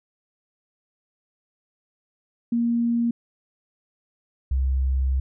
sine tone pair in turn, 234.9 / 65.92 Hz, A#3 / C2, +13 / +14 cents, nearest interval octave + minor seventh, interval 2199 cents, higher first, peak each -19 dBFS, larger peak neither, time 2.52-3.11 / 4.51-5.2 s, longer second, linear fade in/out 5 ms, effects none

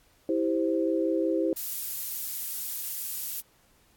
sine chord, C major, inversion first, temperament just, 327 / 392.4 / 523.3 Hz, E4 / G4 / C5, -14 / +2 / 0 cents, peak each -26 / -30 / -29 dBFS, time 0.29-1.53 s, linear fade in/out 2 ms
violet noise, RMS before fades -32 dBFS, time 1.56-3.41 s, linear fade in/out 10 ms
effects pink hiss -63 dBFS RMS until 3.96 s + AAC 64 kbps

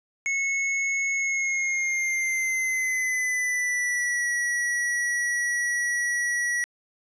square tone with pitch glide, 2191 to 1929.5 Hz, C#7 to B6, -21 to -41 cents, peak -24 dBFS, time 0.26-6.64 s, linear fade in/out 0 ms, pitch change -220 cents, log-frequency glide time 1.13-4.28 s, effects resampled to 22050 Hz + 11-bit

